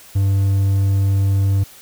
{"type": "tone", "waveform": "triangle", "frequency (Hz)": 98, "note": "G2", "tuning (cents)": 0, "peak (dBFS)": -11, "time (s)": [0.15, 1.64], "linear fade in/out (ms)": 10, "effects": ["white hiss -43 dBFS RMS until 1.81 s"]}